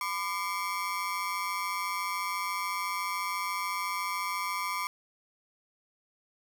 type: ring-modulated tone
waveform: 30% pulse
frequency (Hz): 1100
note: C#6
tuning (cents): -14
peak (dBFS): -25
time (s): 0.01-4.87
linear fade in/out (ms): 0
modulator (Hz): 93
effects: none